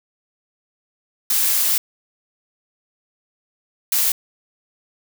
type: noise bursts at uneven times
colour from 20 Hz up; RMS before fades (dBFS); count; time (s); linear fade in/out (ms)
blue; -18; 2; 1.3-1.78 / 3.92-4.12; 2
effects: none